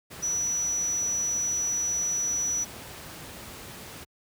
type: tone in noise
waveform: sine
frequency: 5900 Hz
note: F#8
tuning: 6 cents flat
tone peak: -25 dBFS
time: 0.22-2.65 s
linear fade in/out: 20 ms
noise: pink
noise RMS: -42 dBFS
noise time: 0.1-4.05 s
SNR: +14 dB
effects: high-pass 60 Hz 12 dB/octave